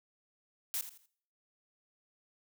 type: noise with echo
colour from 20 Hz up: blue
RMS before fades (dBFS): -35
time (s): 0.74-0.81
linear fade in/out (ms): 0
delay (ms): 83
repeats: 3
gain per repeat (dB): -11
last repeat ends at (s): 1.059
effects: noise-tail reverb RT60 0.6 s tail -22 dB re dry